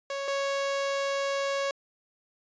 sawtooth tone pair in turn, 554 / 554 Hz, C#5 / C#5, -1 / -1 cents, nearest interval unison, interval 0 cents, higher neither, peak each -27 / -23 dBFS, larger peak second, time 0.1-0.28 / 0.28-1.71 s, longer second, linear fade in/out 2 ms, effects resampled to 16000 Hz

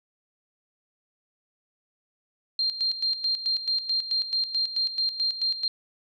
sine tone with tremolo, 4186 Hz, C8, in tune, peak -22 dBFS, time 2.59-5.68 s, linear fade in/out 2 ms, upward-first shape square, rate 4.6 Hz, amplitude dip 70%, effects none

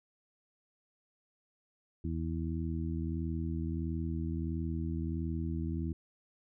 harmonic tone, 81.5 Hz, E2, 19 cents flat, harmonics 1 / 2 / 3 / 4, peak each -35 / -38 / -40 / -41 dBFS, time 2.04-5.93 s, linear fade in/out 5 ms, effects none

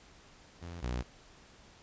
sawtooth tone pair in turn, 85.9 / 61.35 Hz, F2 / B1, -28 / -11 cents, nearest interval tritone, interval 583 cents, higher first, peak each -38 / -29 dBFS, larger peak second, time 0.61-0.82 / 0.82-1.03 s, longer neither, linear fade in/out 20 ms, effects pink hiss -58 dBFS RMS until 1.82 s + resampled to 16000 Hz

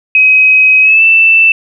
sine tone with pitch glide, 2534 to 2657 Hz, D#7 to E7, +31 to +13 cents, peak -3 dBFS, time 0.15-1.52 s, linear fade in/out 2 ms, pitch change +82 cents, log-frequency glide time 0.82-1.03 s, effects none

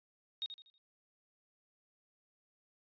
sine tone with echo, 3729 Hz, A#7, in tune, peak -35 dBFS, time 0.42-0.46 s, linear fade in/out 0 ms, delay 80 ms, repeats 4, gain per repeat -9 dB, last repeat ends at 0.78 s, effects resampled to 11025 Hz

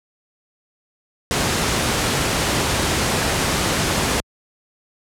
pink noise, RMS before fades -19 dBFS, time 1.31-4.2 s, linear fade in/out 0 ms, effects high-pass 60 Hz 12 dB/octave + low-pass 10000 Hz 12 dB/octave

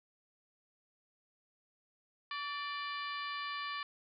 harmonic tone with a mistuned harmonic, 590 Hz, D5, 8 cents sharp, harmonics 2 / 3 / 4 / 5 / 6 / 7 / 8, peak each -40 / -44 / -46 / -48 / -50 / -51 / -52 dBFS, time 2.31-3.83 s, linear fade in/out 2 ms, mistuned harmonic 2, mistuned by -52 cents, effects none

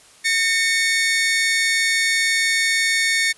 sawtooth tone pair together, 1819.3 / 2217 Hz, A#6 / C#7, -43 / 0 cents, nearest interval minor third, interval 343 cents, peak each -16 dBFS, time 0.24-3.33 s, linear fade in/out 20 ms, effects white hiss -49 dBFS RMS until 3.37 s + resampled to 24000 Hz

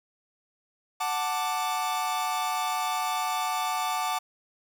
45% pulse chord, D major, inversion first, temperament equal, 740 / 880 / 1174.7 Hz, F#5 / A5 / D6, 0 / 0 / 0 cents, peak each -31 dBFS, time 1-4.19 s, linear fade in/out 10 ms, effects none

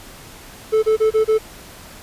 triangle tone bursts, 436.9 Hz, A4, 12 cents flat, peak -10 dBFS, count 5, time 0.72-1.386 s, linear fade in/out 20 ms, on 110 ms, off 29 ms, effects pink hiss -40 dBFS RMS until 2.02 s + resampled to 32000 Hz

